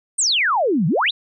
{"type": "exponential two-way sweep", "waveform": "sine", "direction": "down then up", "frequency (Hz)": [8960, 144.1, 4208], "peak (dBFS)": -15, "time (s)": [0.18, 1.11], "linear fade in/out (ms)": 10, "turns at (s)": 0.87, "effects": []}